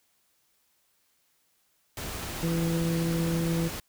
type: noise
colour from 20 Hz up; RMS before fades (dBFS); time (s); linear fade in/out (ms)
pink; -36; 1.97-3.8; 2
type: harmonic tone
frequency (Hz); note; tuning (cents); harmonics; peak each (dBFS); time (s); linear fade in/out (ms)
166.3; E3; +16; 1 / 2 / 3; -26 / -32 / -36; 2.42-3.69; 20
effects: white hiss -70 dBFS RMS until 3.88 s